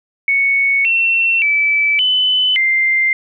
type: tone with pitch steps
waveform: sine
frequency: 2218 / 2706 / 2309 / 3016 / 2093 Hz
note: C#7 / E7 / D7 / F#7 / C7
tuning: 0 / +45 / -30 / +32 / 0 cents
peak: -11 dBFS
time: 0.28-3.13 s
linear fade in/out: 2 ms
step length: 570 ms
effects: none